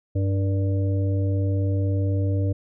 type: harmonic tone with a mistuned harmonic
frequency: 98 Hz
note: G2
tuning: in tune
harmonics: 1 / 3 / 5 / 6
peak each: -20 / -30 / -34 / -36 dBFS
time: 0.15-2.53 s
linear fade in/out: 10 ms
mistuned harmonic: 5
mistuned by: -49 cents
effects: none